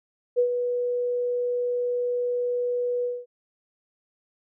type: tone with ADSR envelope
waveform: sine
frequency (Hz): 489.1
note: B4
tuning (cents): -17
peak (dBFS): -16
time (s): 0.36-3.26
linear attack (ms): 29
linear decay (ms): 90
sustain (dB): -7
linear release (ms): 220
effects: none